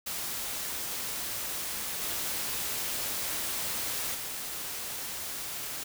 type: noise with level steps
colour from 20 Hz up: white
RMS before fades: -35 / -33 / -37 dBFS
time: 0.06-5.84 s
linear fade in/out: 10 ms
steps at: 2.01 / 4.14 s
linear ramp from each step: 10 ms
effects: none